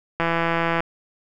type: click train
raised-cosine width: 0.5 ms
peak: -7 dBFS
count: 102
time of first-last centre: 0.2-0.805 s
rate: 167 Hz
effects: none